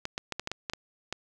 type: clicks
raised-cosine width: 0.2 ms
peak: -15 dBFS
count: 9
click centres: 0.054 / 0.179 / 0.323 / 0.396 / 0.474 / 0.516 / 0.698 / 0.735 / 1.126 s
effects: none